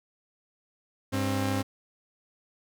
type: tone pair together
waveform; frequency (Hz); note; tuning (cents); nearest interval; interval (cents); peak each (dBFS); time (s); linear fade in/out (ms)
sawtooth; 99.8 / 266.6; G2 / C4; +32 / +33; octave + perfect fourth; 1701; -25; 1.12-1.63; 20
effects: none